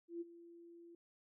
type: tone with ADSR envelope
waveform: sine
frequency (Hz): 340.6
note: F4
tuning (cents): -43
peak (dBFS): -39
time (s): 0.08-0.95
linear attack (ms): 130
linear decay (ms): 24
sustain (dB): -16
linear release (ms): 3
effects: none